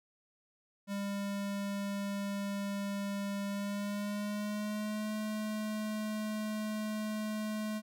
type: tone with pitch glide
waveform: square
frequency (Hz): 200 to 214.4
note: G3 to A3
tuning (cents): +35 to -45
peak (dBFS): -35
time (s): 0.87-7.82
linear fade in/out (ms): 50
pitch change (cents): +120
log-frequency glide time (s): 3.46-5.14
effects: none